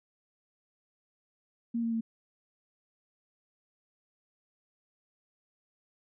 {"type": "tone with pitch steps", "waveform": "sine", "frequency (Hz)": [233.1, 229.8, 226.5], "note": ["A#3", "A#3", "A#3"], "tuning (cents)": [0, -25, -50], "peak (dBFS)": -28, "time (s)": [1.74, 2.01], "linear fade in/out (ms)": 10, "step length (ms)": 90, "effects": []}